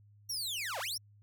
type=linear two-way sweep; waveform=sawtooth; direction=down then up; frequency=5800 to 490.9 to 5800 Hz; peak=-32 dBFS; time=0.29-0.98 s; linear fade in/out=10 ms; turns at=0.79 s; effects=added 103 Hz sine -58 dBFS peak until 1.22 s